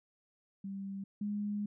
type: tone pair in turn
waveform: sine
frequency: 196 / 206.4 Hz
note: G3 / G#3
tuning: 0 / -10 cents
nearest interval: minor second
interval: 90 cents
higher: second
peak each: -38 / -33 dBFS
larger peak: second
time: 0.64-1.04 / 1.21-1.66 s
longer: second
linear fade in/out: 5 ms
effects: none